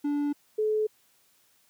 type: tone pair in turn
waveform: triangle / sine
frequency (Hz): 290 / 430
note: D4 / A4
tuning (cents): -22 / -40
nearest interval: perfect fifth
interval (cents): 682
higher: second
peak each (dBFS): -23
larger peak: neither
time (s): 0.04-0.33 / 0.58-0.87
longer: neither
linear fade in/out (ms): 10
effects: white hiss -65 dBFS RMS until 1.69 s + high-pass 80 Hz 12 dB/octave